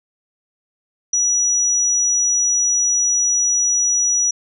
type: tone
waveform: sine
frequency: 5850 Hz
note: F#8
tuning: 21 cents flat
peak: -14 dBFS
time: 1.13-4.31 s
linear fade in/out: 5 ms
effects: none